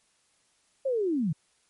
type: linear sweep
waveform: sine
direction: down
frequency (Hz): 554.4 to 138.59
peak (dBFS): -24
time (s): 0.85-1.33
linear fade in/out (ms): 10
effects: white hiss -68 dBFS RMS until 1.69 s + MP3 48 kbps